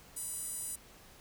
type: tone with high-pass filter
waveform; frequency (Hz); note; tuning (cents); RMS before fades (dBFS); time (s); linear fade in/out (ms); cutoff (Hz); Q
sawtooth; 987.8; B5; 0; -40; 0.16-0.76; 10; 9200; 4.4
effects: pink hiss -57 dBFS RMS until 1.2 s